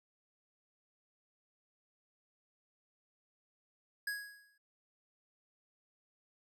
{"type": "tone with exponential decay", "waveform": "square", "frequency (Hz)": 1661.2, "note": "G#6", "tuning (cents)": 0, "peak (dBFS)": -34, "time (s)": [4.07, 4.58], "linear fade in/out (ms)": 5, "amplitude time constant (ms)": 110, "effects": []}